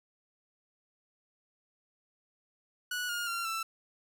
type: tone with pitch steps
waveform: sawtooth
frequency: 1470 / 1422.4 / 1376.3 / 1331.7 Hz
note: F#6 / F6 / F6 / E6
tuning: -12 / +31 / -26 / +17 cents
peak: -29 dBFS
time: 2.91-3.63 s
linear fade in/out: 5 ms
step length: 180 ms
effects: none